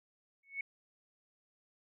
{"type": "tone with exponential growth", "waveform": "sine", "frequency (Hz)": 2211, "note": "C#7", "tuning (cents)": -5, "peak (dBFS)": -32, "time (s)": [0.43, 0.61], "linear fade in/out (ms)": 5, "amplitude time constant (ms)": 37, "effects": []}